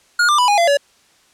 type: tone with pitch steps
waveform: square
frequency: 1431 / 1189.5 / 988.8 / 821.9 / 683.2 / 567.9 Hz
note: F6 / D6 / B5 / G#5 / F5 / C#5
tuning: +42 / +22 / +2 / -18 / -38 / +42 cents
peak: -12 dBFS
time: 0.19-0.772 s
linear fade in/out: 5 ms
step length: 97 ms
effects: white hiss -54 dBFS RMS until 1.33 s + low-pass 8000 Hz 12 dB/octave